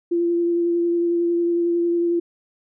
sine tone with vibrato, 343 Hz, F4, 31 cents flat, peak -17 dBFS, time 0.11-2.2 s, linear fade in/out 10 ms, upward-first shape sine, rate 11 Hz, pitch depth 13 cents each way, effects none

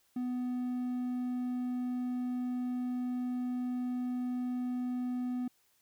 triangle tone, 248.8 Hz, B3, 13 cents sharp, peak -30 dBFS, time 0.16-5.48 s, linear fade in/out 5 ms, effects white hiss -71 dBFS RMS until 5.81 s

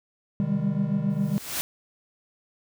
triangle chord, Ab major seventh, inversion first, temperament equal with one note detuned, 130.81 / 155.56 / 196 / 203.3 Hz, C3 / Eb3 / G3 / Ab3, 0 / 0 / 0 / -37 cents, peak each -31 / -26 / -26 / -25 dBFS, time 0.4-1.38 s, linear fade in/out 0 ms
white noise with exponential growth, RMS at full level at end -26 dBFS, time 1.1-1.61 s, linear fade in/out 0 ms, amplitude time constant 110 ms
effects none

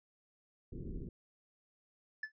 pink low-pass noise, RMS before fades -43 dBFS, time 0.72-1.09 s, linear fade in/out 5 ms, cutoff 410 Hz, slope 48 dB/octave
triangle tone with exponential decay, 1739 Hz, A6, 21 cents flat, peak -32 dBFS, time 2.23-2.32 s, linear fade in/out 5 ms, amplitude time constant 18 ms
effects resampled to 16000 Hz

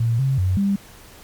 sine tone with pitch steps, 115.9 / 134.3 / 92.8 / 198.7 Hz, A#2 / C3 / F#2 / G3, -10 / +46 / +6 / +24 cents, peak -16 dBFS, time 0-0.76 s, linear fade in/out 5 ms, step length 190 ms, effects pink hiss -45 dBFS RMS until 1.23 s + MP3 96 kbps

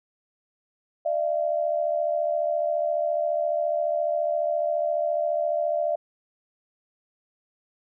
sine tone pair together, 602 / 676.5 Hz, D5 / E5, +43 / +45 cents, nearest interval major second, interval 202 cents, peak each -25 dBFS, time 1.05-5.96 s, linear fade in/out 10 ms, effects none

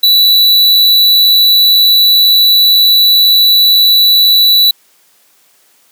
square tone, 3951 Hz, B7, in tune, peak -5 dBFS, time 0.03-4.71 s, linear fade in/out 5 ms, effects white hiss -50 dBFS RMS until 5.91 s + high-pass 200 Hz 12 dB/octave

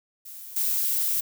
violet noise with level steps, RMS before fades -41 / -25 dBFS, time 0.25-1.21 s, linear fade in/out 10 ms, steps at 0.56 s, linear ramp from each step 5 ms, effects none

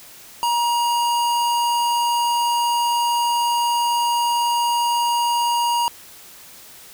square tone, 949 Hz, A#5, 31 cents sharp, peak -18 dBFS, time 0.43-5.88 s, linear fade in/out 0 ms, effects white hiss -43 dBFS RMS until 6.93 s

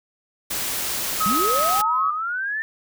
white noise, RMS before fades -26 dBFS, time 0.5-1.82 s, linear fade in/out 10 ms
sine tone, 1273 Hz, D#6, 39 cents sharp, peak -19 dBFS, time 1.2-2.11 s, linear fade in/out 10 ms
sine linear sweep, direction up, 179.7 to 1800 Hz, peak -23 dBFS, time 1.26-2.62 s, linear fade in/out 0 ms
effects none

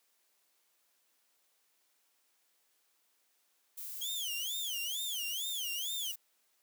violet noise, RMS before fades -43 dBFS, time 3.77-6.16 s, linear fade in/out 10 ms
sawtooth tone with vibrato, 3180 Hz, G7, 24 cents sharp, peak -33 dBFS, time 4.01-6.12 s, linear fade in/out 10 ms, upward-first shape sine, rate 2.2 Hz, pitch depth 240 cents each way
effects white hiss -74 dBFS RMS until 6.62 s + high-pass 300 Hz 12 dB/octave

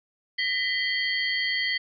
sine tone cluster, 1866 / 2007 / 3173 / 4403 / 4592 Hz, A#6 / B6 / G7 / C#8 / D8, +1 / +27 / +20 / -13 / -40 cents, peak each -35 / -26 / -31 / -33 / -35 dBFS, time 0.38-1.78 s, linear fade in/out 10 ms, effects none

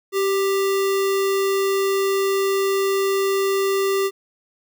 sine tone with sample-and-hold, 390 Hz, G4, 9 cents flat, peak -17 dBFS, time 0.12-4.11 s, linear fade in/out 50 ms, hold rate 1575 Hz, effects none

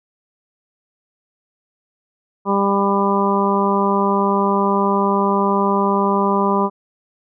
harmonic tone, 198.8 Hz, G3, 25 cents sharp, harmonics 1 / 2 / 3 / 4 / 5 / 6, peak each -19 / -20 / -25 / -25 / -19 / -24 dBFS, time 2.45-6.7 s, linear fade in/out 50 ms, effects none

